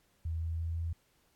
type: tone with pitch steps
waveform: sine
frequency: 81.5 / 82.07 / 82.64 / 83.21 Hz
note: E2 / E2 / E2 / E2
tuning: -19 / -7 / +5 / +17 cents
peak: -32 dBFS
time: 0.25-0.93 s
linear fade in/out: 5 ms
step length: 170 ms
effects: pink hiss -71 dBFS RMS until 1.35 s + AAC 64 kbps